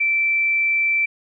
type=tone; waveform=sine; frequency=2334 Hz; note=D7; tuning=11 cents flat; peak=-16 dBFS; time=0-1.06 s; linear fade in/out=10 ms; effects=none